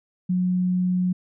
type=tone; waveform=sine; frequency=181.7 Hz; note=F#3; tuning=31 cents flat; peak=-19 dBFS; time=0.29-1.13 s; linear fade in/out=10 ms; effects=none